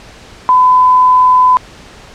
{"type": "tone", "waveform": "sine", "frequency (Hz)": 1008, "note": "B5", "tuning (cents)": 35, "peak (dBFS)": -4, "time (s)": [0.49, 1.57], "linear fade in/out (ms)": 0, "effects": ["pink hiss -36 dBFS RMS until 2.14 s", "low-pass 6000 Hz 12 dB/octave"]}